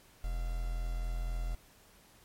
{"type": "tone with quantisation", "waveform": "triangle", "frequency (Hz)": 42, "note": "E1", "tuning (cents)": 33, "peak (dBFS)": -30, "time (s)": [0.24, 1.55], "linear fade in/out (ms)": 0, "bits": 8, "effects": ["pink hiss -61 dBFS RMS until 2.24 s", "MP3 64 kbps"]}